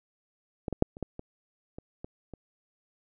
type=clicks; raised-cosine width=2 ms; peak=-18 / -18 / -6 / -30 / -18 / -25 / -27 / -25 / -28 dBFS; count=9; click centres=0.682 / 0.727 / 0.824 / 0.969 / 1.027 / 1.194 / 1.785 / 2.045 / 2.337 s; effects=none